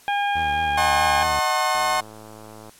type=harmonic tone; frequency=811 Hz; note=G#5; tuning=41 cents flat; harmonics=1 / 2 / 3 / 4; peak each=-21 / -27 / -31 / -33 dBFS; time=0.08-1.23 s; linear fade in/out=0 ms
type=tone with vibrato; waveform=sawtooth; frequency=76.5 Hz; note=D#2; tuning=29 cents flat; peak=-28 dBFS; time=0.35-1.4 s; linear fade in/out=10 ms; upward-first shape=sine; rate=4.7 Hz; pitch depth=110 cents each way
type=chord; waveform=35% pulse; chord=D# diminished seventh; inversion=none; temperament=just; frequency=622.3 / 746.7 / 896 / 1075.3 Hz; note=D#5 / F#5 / A5 / C6; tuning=0 / +16 / +31 / +47 cents; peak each=-27 / -22 / -26 / -21 dBFS; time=0.77-2.01 s; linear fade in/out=10 ms
type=click train; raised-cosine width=1 ms; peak=-28 dBFS; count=103; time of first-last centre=1.75-2.694 s; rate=108 Hz
effects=white hiss -50 dBFS RMS until 2.79 s + low-pass 12000 Hz 12 dB/octave